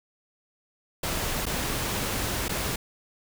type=noise with dropouts; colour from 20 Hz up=pink; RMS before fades=-29 dBFS; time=1.03-2.76 s; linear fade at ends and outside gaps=5 ms; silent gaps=1.456-1.464 / 2.483-2.492 s; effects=none